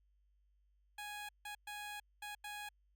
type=tone bursts at uneven times; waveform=15% pulse; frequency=830.6 Hz; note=G#5; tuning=in tune; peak=-38 dBFS; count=5; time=0.98-1.29 / 1.45-1.55 / 1.67-2 / 2.22-2.35 / 2.44-2.69 s; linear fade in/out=5 ms; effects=added 50 Hz sine -70 dBFS peak until 2.95 s